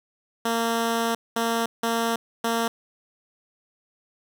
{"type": "tone bursts at uneven times", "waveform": "10% pulse", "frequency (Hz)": 230, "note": "A#3", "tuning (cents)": -23, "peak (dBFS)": -14, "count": 4, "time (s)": [[0.45, 1.15], [1.36, 1.66], [1.83, 2.16], [2.44, 2.68]], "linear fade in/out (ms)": 5, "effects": []}